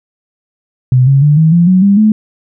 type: tone with pitch steps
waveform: sine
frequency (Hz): 127.2 / 137.12 / 147.81 / 159.34 / 171.76 / 185.16 / 199.6 / 215.2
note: C3 / C#3 / D3 / D#3 / F3 / F#3 / G3 / A3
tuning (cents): -48 / -18 / +11 / +42 / -29 / +2 / +32 / -38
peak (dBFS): -4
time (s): 0.92-2.12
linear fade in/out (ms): 2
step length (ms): 150
effects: none